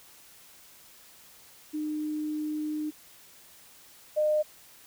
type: tone pair in turn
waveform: sine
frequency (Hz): 304.3 / 608.6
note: D#4 / D#5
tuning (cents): -38 / -38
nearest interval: octave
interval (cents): 1200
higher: second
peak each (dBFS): -29 / -22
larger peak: second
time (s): 1.73-2.91 / 4.16-4.43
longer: first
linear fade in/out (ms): 20
effects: white hiss -54 dBFS RMS until 4.86 s